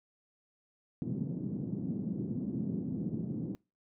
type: band-pass noise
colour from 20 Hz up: white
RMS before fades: -36 dBFS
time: 1.02-3.55 s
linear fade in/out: 0 ms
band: 140 to 250 Hz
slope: 24 dB/octave
effects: noise-tail reverb RT60 0.3 s tail -25 dB re dry